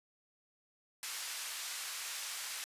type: band-pass noise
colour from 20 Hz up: white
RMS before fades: -42 dBFS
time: 1.03-2.64 s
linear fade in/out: 0 ms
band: 1100 to 8800 Hz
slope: 12 dB/octave
effects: resampled to 32000 Hz